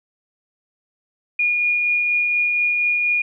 sine tone with tremolo, 2436 Hz, D#7, 37 cents flat, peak -15 dBFS, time 1.39-3.22 s, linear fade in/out 5 ms, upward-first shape triangle, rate 4.2 Hz, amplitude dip 25%, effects none

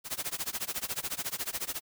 white noise with tremolo, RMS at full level -32 dBFS, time 0.04-1.81 s, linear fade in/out 50 ms, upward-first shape sine, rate 14 Hz, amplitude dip 95%, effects none

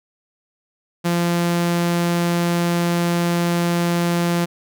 sawtooth tone, 172.3 Hz, F3, 23 cents flat, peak -13 dBFS, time 1.04-4.46 s, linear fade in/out 20 ms, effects none

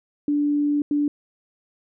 sine tone bursts at uneven times, 291.9 Hz, D4, 10 cents flat, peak -18 dBFS, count 2, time 0.28-0.82 / 0.91-1.08 s, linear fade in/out 2 ms, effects none

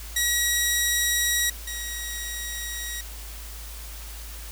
10% pulse tone pair in turn, 1915 / 1904.2 Hz, A#6 / A#6, +46 / +36 cents, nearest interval unison, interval 10 cents, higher first, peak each -12 / -22 dBFS, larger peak first, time 0.16-1.5 / 1.67-3.01 s, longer neither, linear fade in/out 5 ms, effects added 54 Hz sine -37 dBFS peak until 4.51 s + white hiss -42 dBFS RMS until 4.51 s

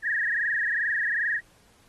sine tone with frequency modulation, 1777 Hz, A6, 17 cents sharp, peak -23 dBFS, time 0.02-1.41 s, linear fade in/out 50 ms, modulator 22.5 Hz, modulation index 5.8, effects pink hiss -60 dBFS RMS until 1.88 s + AAC 32 kbps

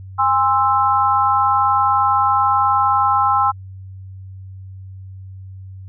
sine chord, Ab augmented, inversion none, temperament equal with one note detuned, 814.5 / 1046.5 / 1318.5 Hz, Ab5 / C6 / E6, -34 / 0 / 0 cents, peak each -17 dBFS, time 0.18-3.52 s, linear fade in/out 20 ms, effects added 95 Hz sine -32 dBFS peak until 5.88 s

